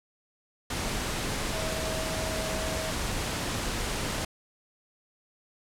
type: tone in noise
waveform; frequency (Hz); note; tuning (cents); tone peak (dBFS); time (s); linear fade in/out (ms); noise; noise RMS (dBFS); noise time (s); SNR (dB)
sine; 638; D#5; +43; -35; 1.53-2.91; 5; pink; -31; 0.7-4.25; -7
effects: low-pass 10000 Hz 12 dB/octave